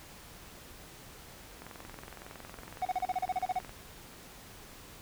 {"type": "click train", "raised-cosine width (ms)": 0.5, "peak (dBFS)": -30, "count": 46, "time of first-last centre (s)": [1.62, 3.694], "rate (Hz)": 21.7}
{"type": "tone bursts", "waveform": "triangle", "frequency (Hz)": 740, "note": "F#5", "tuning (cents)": 0, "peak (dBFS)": -26, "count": 12, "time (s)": [2.82, 3.59], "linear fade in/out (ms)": 5, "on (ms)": 33, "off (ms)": 34}
{"effects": ["pink hiss -51 dBFS RMS until 5.01 s"]}